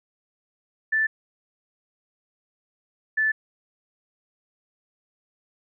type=tone pair in turn; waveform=sine; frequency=1760 / 1748.9 Hz; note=A6 / A6; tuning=0 / -11 cents; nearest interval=unison; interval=11 cents; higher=first; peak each=-19 dBFS; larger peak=neither; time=0.92-1.07 / 3.17-3.32 s; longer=neither; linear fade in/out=10 ms; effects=none